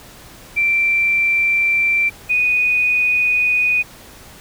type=tone pair in turn; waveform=sine; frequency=2349 / 2479 Hz; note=D7 / D#7; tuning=0 / -7 cents; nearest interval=minor second; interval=93 cents; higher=second; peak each=-13 dBFS; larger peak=neither; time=0.56-2.1 / 2.29-3.83 s; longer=neither; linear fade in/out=20 ms; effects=pink hiss -41 dBFS RMS until 4.4 s